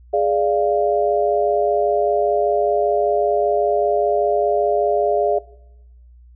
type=chord; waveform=sine; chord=D diminished; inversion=second; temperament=equal with one note detuned; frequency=415.3 / 587.3 / 692.4 Hz; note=Ab4 / D5 / F5; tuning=0 / 0 / -15 cents; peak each=-19 dBFS; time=0.13-5.39 s; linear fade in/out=10 ms; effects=noise-tail reverb RT60 0.9 s tail -21 dB re dry + added 60 Hz sine -43 dBFS peak until 6.35 s